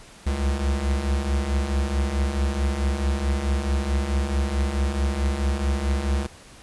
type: beating tone pair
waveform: square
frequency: 65.9 / 70.5 Hz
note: C2 / C#2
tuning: +13 / +30 cents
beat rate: 4.6 Hz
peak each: -28 / -23 dBFS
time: 0.26-6.27 s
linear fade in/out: 10 ms
effects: pink hiss -47 dBFS RMS until 6.62 s + resampled to 24000 Hz